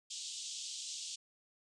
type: band-pass noise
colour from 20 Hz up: white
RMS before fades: -44 dBFS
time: 0.1-1.16 s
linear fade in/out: 10 ms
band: 3000 to 7900 Hz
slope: 48 dB/octave
effects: resampled to 24000 Hz